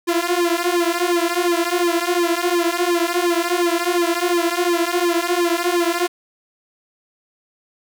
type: tone with flanger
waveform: sawtooth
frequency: 346.8 Hz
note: F4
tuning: 12 cents flat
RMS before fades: -19 dBFS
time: 0.07-6.08 s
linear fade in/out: 20 ms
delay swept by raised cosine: 1.4 to 6.1 ms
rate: 2.8 Hz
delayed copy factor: -0.95
effects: none